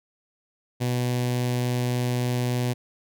sawtooth tone with notch filter, 123.47 Hz, B2, in tune, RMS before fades -25 dBFS, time 0.8-2.74 s, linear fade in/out 20 ms, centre 1300 Hz, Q 1.5, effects none

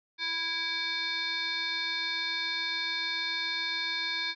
sine tone with frequency modulation, 2960 Hz, F#7, in tune, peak -29 dBFS, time 0.18-4.35 s, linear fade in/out 50 ms, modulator 657 Hz, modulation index 2.4, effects none

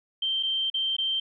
sine tone with dropouts, 3136 Hz, G7, in tune, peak -24 dBFS, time 0.22-1.2 s, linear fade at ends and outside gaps 5 ms, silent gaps 0.428-0.432 / 0.701-0.741 / 0.966-0.983 s, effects none

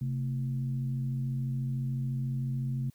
sine tone with frequency modulation, 132.8 Hz, C3, 26 cents sharp, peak -28 dBFS, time 0.01-2.9 s, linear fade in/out 5 ms, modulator 93.9 Hz, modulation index 0.59, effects white hiss -68 dBFS RMS until 2.94 s + high-pass 80 Hz 12 dB/octave

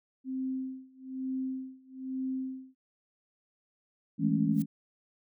sine tone with tremolo, 261.6 Hz, C4, in tune, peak -30 dBFS, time 0.24-2.75 s, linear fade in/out 50 ms, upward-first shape sine, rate 1.1 Hz, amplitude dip 95%
sine chord, A major seventh, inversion second, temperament equal with one note detuned, 163.3 / 207.7 / 220 / 277.2 Hz, E3 / G#3 / A3 / C#4, -16 / 0 / 0 / 0 cents, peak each -30 dBFS, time 4.18-4.66 s, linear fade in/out 50 ms
blue noise with exponential growth, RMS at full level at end -43 dBFS, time 4.5-4.62 s, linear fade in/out 1 ms, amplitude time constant 24 ms
effects none

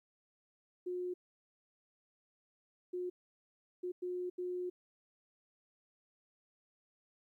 sine tone bursts at uneven times, 360 Hz, F#4, 47 cents flat, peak -36 dBFS, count 5, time 0.86-1.14 / 2.93-3.1 / 3.83-3.92 / 4.02-4.3 / 4.38-4.7 s, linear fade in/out 10 ms, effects 13-bit

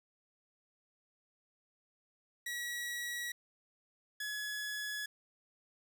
sawtooth tone pair in turn, 1923 / 1694.1 Hz, B6 / G#6, -47 / +34 cents, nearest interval major second, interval 219 cents, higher first, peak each -34 / -34 dBFS, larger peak neither, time 2.46-3.32 / 4.2-5.06 s, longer neither, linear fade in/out 5 ms, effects none

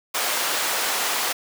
pink high-pass noise, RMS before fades -24 dBFS, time 0.14-1.33 s, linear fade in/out 10 ms, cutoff 690 Hz, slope 12 dB/octave, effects none

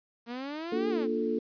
sawtooth exponential two-way sweep, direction up then down, 230 to 415.3 to 243.8 Hz, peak -31 dBFS, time 0.26-1.08 s, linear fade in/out 50 ms, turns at 0.89 s
sine chord, Bb major seventh, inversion none, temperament equal, 233.1 / 293.7 / 349.2 / 440 Hz, Bb3 / D4 / F4 / A4, 0 / 0 / 0 / 0 cents, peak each -32 / -35 / -35 / -30 dBFS, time 0.72-1.39 s, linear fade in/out 5 ms
effects resampled to 11025 Hz + 10-bit

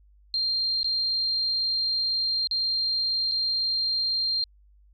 sine tone with dropouts, 4186 Hz, C8, in tune, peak -23 dBFS, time 0.34-4.44 s, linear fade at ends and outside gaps 1 ms, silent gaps 0.831-0.844 / 2.472-2.511 / 3.314-3.319 s, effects added 50 Hz sine -54 dBFS peak until 4.93 s

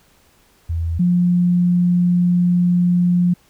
sine tone pair in turn, 83 / 176.79 Hz, E2 / F3, +12 / +21 cents, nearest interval octave + minor second, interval 1309 cents, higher second, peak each -18 / -12 dBFS, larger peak second, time 0.69-0.99 / 0.99-3.34 s, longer second, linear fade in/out 10 ms, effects pink hiss -55 dBFS RMS until 3.49 s

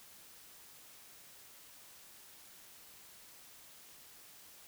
silence, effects white hiss -57 dBFS RMS until 4.67 s

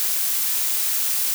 blue noise, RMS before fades -22 dBFS, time 0-1.34 s, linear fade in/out 0 ms, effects none

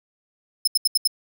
sawtooth tone bursts, 5190 Hz, E8, 28 cents flat, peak -13 dBFS, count 5, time 0.65-1.075 s, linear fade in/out 5 ms, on 25 ms, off 75 ms, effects none

